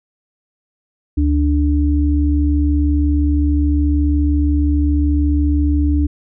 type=tone pair together; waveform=sine; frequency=72.78 / 293.5 Hz; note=D2 / D4; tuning=-15 / -1 cents; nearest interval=2 octaves; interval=2414 cents; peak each=-13 / -17 dBFS; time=1.17-6.07 s; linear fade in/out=10 ms; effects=none